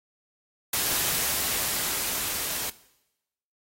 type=noise with level ramp; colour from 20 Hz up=white; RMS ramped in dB=-25 to -31 dBFS; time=0.73-2.7 s; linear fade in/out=5 ms; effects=noise-tail reverb RT60 0.9 s tail -19 dB re dry + AAC 48 kbps